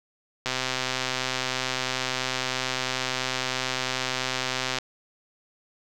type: click train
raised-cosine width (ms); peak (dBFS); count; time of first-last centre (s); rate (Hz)
0.2; -9; 559; 0.46-4.786; 129
effects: none